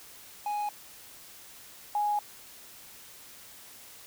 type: tone pair in turn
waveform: triangle / sine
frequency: 830.6 / 830.6 Hz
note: G#5 / G#5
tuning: 0 / 0 cents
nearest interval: unison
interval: 0 cents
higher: neither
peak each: -27 / -25 dBFS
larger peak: second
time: 0.46-0.69 / 1.95-2.19 s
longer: second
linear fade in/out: 2 ms
effects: white hiss -50 dBFS RMS until 4.06 s